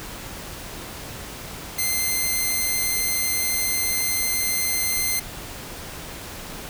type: tone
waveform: 5% pulse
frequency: 2082 Hz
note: C7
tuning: 9 cents flat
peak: -11 dBFS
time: 1.78-5.2 s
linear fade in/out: 10 ms
effects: pink hiss -36 dBFS RMS until 6.69 s